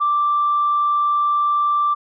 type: tone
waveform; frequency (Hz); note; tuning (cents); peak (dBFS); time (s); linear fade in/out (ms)
sine; 1174.7; D6; 0; -14; 0-1.95; 20
effects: tanh soft clip ceiling -10 dBFS